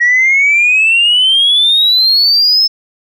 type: exponential sweep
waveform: sine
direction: up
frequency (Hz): 1900 to 5274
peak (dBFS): -5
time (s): 0-2.68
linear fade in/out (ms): 20
effects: tanh soft clip ceiling -3 dBFS